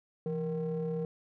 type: ring-modulated tone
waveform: triangle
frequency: 150 Hz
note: D3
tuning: 37 cents sharp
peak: -26 dBFS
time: 0.26-1.05 s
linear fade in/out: 0 ms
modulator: 318 Hz
effects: none